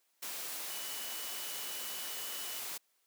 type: tone in noise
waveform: sine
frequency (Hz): 2961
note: F#7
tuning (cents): +1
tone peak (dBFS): -48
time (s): 0.7-2.6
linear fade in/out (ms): 10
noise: white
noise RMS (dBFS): -41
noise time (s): 0.22-2.78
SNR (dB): -10
effects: white hiss -75 dBFS RMS until 3.06 s + high-pass 300 Hz 12 dB/octave